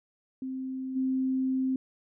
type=tone with level steps; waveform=sine; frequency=261.6 Hz; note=C4; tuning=in tune; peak=-32 / -25 dBFS; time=0.42-1.76 s; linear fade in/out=2 ms; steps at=0.95 s; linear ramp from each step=20 ms; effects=none